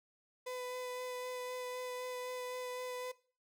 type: tone with vibrato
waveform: 35% pulse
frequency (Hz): 501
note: B4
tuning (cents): +25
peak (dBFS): -38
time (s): 0.46-3.12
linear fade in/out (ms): 10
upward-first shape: sine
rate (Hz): 3.9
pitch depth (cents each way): 11
effects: noise-tail reverb RT60 0.4 s tail -19 dB re dry